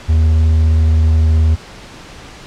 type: tone with vibrato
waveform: triangle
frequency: 79.3 Hz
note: D#2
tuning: 33 cents sharp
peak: -6 dBFS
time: 0.08-1.56 s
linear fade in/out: 20 ms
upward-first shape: sine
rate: 19 Hz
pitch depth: 18 cents each way
effects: pink hiss -35 dBFS RMS until 2.46 s + low-pass 6000 Hz 12 dB/octave

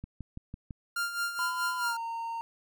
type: click train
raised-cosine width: 5 ms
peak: -27 dBFS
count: 5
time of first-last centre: 0.04-0.708 s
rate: 5.99 Hz
type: tone with tremolo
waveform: 45% pulse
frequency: 1396.9 Hz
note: F6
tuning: in tune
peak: -28 dBFS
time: 0.96-1.97 s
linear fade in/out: 5 ms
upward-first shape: sine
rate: 4.7 Hz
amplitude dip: 65%
type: tone with pitch glide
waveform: triangle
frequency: 1008 to 919 Hz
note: B5 to A#5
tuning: +35 to -25 cents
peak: -31 dBFS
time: 1.39-2.41 s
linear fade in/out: 0 ms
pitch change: -160 cents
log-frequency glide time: 1.77-1.95 s
effects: none

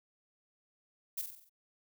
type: noise with echo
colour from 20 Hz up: violet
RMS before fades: -36 dBFS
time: 1.17-1.22 s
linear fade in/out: 10 ms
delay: 46 ms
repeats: 6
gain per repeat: -5 dB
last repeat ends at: 1.496 s
effects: none

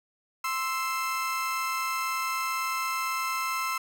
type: tone pair together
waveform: 30% pulse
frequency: 1047.2 / 1318.5 Hz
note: C6 / E6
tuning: +1 / 0 cents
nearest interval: major third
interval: 399 cents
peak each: -28 dBFS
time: 0.44-3.78 s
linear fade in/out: 5 ms
effects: none

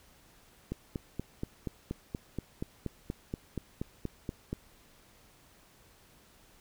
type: click train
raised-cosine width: 3 ms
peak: -21 dBFS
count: 17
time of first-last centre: 0.72-4.53 s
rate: 4.2 Hz
effects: pink hiss -61 dBFS RMS until 6.6 s

